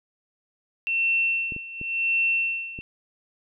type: tone with tremolo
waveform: sine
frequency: 2700 Hz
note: E7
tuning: 41 cents sharp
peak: -19 dBFS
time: 0.87-2.81 s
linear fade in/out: 0 ms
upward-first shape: sine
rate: 0.92 Hz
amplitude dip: 85%
type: clicks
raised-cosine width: 3 ms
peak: -25 dBFS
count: 4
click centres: 1.522 / 1.564 / 1.814 / 2.789 s
effects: none